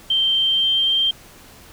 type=tone with pitch glide; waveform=sine; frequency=3136 to 3163 Hz; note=G7 to G7; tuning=0 to +15 cents; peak=-15 dBFS; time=0.1-1.11 s; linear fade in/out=5 ms; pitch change=+15 cents; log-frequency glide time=0.4-0.99 s; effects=pink hiss -45 dBFS RMS until 1.72 s